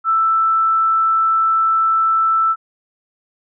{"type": "tone", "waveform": "sine", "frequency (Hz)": 1324, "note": "E6", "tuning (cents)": 7, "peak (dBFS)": -12, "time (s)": [0.04, 2.56], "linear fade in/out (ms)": 50, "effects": []}